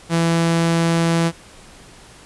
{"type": "tone", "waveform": "sawtooth", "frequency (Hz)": 166.8, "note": "E3", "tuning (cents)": 21, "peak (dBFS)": -11, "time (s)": [0.09, 1.32], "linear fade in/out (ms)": 50, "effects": ["pink hiss -44 dBFS RMS until 2.25 s", "resampled to 24000 Hz"]}